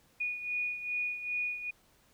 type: beating tone pair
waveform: sine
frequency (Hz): 2458 / 2460.5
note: D#7 / D#7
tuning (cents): -22 / -20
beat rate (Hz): 2.5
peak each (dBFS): -33 / -39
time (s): 0.2-1.71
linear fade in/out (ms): 10
effects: pink hiss -66 dBFS RMS until 2.13 s